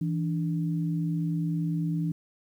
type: tone pair together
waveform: sine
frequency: 163.88 / 293.7 Hz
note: E3 / D4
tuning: -10 / 0 cents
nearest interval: minor seventh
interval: 1010 cents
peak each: -26 / -33 dBFS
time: 0.01-2.12 s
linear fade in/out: 5 ms
effects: 10-bit